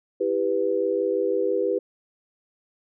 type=chord; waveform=sine; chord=E minor; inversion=none; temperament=just; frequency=329.6 / 395.6 / 494.4 Hz; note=E4 / G4 / B4; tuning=0 / +16 / +2 cents; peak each=-29 / -24 / -24 dBFS; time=0.2-1.79 s; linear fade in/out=10 ms; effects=none